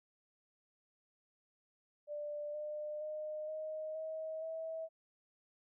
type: tone with pitch steps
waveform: sine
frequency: 591 / 601.7 / 612.5 / 623.6 / 634.9 / 646.4 Hz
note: D5 / D5 / D#5 / D#5 / D#5 / E5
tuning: +11 / +42 / -27 / +4 / +35 / -34 cents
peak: -39 dBFS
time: 2.07-4.89 s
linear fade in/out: 50 ms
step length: 470 ms
effects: none